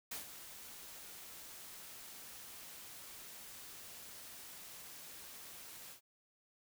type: noise with ADSR envelope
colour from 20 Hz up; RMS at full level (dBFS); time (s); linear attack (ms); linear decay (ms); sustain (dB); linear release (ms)
white; -42; 0.11-6.01; 8; 130; -10; 100
effects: none